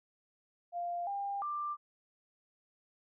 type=tone with pitch steps; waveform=sine; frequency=697 / 800 / 1184 Hz; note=F5 / G5 / D6; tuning=-4 / +35 / +14 cents; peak=-34 dBFS; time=0.72-1.77 s; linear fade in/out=50 ms; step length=350 ms; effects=none